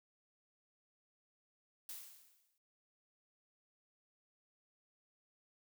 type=noise with exponential decay; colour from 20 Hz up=blue; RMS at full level=-45 dBFS; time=1.89-2.58 s; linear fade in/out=2 ms; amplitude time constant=150 ms; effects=none